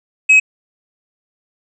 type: tone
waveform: triangle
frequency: 2551 Hz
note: D#7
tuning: 43 cents sharp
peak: -4 dBFS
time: 0.29-0.4 s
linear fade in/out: 10 ms
effects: resampled to 22050 Hz